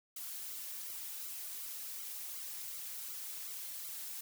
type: noise with flanger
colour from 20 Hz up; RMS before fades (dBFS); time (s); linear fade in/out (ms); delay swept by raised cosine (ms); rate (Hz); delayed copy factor
blue; -44; 0.16-4.21; 5; 1.1 to 4.5; 2.7; -0.8
effects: none